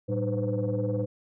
sine tone cluster, 112.1 / 194 / 304.1 / 499.5 / 519 Hz, A2 / G3 / D#4 / B4 / C5, +33 / -18 / -40 / +20 / -14 cents, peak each -28 / -34 / -33 / -30 / -34 dBFS, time 0.08-1.06 s, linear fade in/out 20 ms, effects tanh soft clip ceiling -18 dBFS

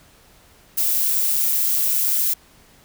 violet noise with amplitude modulation, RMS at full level -18 dBFS, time 0.77-2.34 s, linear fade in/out 10 ms, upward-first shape sine, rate 141 Hz, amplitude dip 35%, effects pink hiss -52 dBFS RMS until 2.84 s

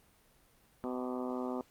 harmonic tone with a mistuned harmonic, 126.3 Hz, B2, 39 cents sharp, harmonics 2 / 3 / 4 / 5 / 6 / 7 / 8 / 9 / 10, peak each -37 / -41 / -43 / -45 / -47 / -48 / -49 / -50 / -51 dBFS, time 0.84-1.61 s, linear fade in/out 0 ms, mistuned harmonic 10, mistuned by -57 cents, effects pink hiss -66 dBFS RMS until 1.7 s + Opus 32 kbps

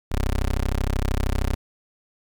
20% pulse tone, 32.98 Hz, C1, 15 cents sharp, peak -16 dBFS, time 0.11-1.55 s, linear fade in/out 10 ms, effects 9-bit

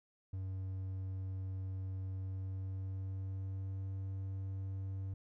triangle tone with pitch glide, 94.8 to 96.23 Hz, F#2 to G2, +43 to -32 cents, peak -36 dBFS, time 0.33-5.14 s, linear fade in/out 5 ms, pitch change +25 cents, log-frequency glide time 2.1-3.87 s, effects none

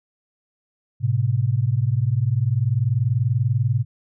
sine tone pair together, 108.61 / 128.9 Hz, A2 / C3, -22 / -26 cents, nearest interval minor third, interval 296 cents, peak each -20 dBFS, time 1-3.85 s, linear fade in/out 50 ms, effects none

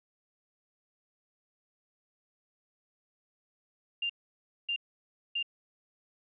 sine tone bursts, 2794 Hz, F7, in tune, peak -29 dBFS, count 3, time 4.02-5.428 s, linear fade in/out 5 ms, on 76 ms, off 590 ms, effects none

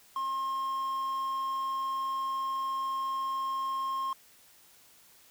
triangle tone with quantisation, 1069 Hz, C6, 37 cents sharp, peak -28 dBFS, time 0.16-4.13 s, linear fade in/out 2 ms, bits 9, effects white hiss -59 dBFS RMS until 5.3 s

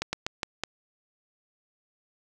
slowing click train, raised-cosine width 0.2 ms, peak -11 dBFS, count 5, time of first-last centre 0.02-0.636 s, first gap 110 ms, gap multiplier 1.23, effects none

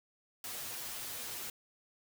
white noise with comb filter, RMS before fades -42 dBFS, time 0.44-1.5 s, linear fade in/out 2 ms, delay 8.3 ms, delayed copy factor +0.85, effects none

